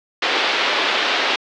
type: band-pass noise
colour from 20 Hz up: white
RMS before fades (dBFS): -19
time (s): 0.22-1.36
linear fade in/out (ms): 5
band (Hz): 300 to 3900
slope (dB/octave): 24
effects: low-pass 6000 Hz 12 dB/octave